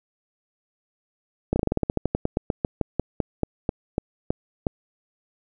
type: slowing click train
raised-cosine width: 2 ms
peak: -8 dBFS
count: 24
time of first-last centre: 1.53-4.668 s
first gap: 30 ms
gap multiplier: 1.12
effects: none